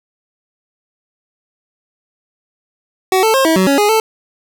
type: tone with pitch steps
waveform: 25% pulse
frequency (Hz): 376.2 / 442.3 / 534 / 323 / 187.9 / 278.5 / 414.6 / 441.5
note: F#4 / A4 / C5 / E4 / F#3 / C#4 / G#4 / A4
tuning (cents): +29 / +9 / +35 / -35 / +27 / +8 / -3 / +6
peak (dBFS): -6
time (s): 3.12-4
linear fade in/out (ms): 2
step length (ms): 110
effects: none